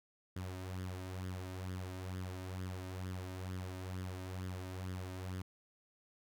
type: tone with flanger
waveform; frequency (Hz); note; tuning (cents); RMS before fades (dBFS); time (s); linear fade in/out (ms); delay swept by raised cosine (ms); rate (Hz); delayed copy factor
sawtooth; 92.5; F#2; 0; -43; 0.36-5.42; 5; 0.59 to 3.29; 2.2; +0.6
effects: none